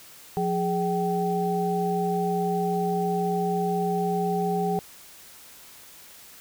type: tone cluster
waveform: sine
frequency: 176.8 / 414.8 / 769 Hz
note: F3 / G#4 / G5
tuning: +22 / -2 / -33 cents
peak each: -27 dBFS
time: 0.37-4.79 s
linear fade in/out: 0 ms
effects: white hiss -48 dBFS RMS until 6.4 s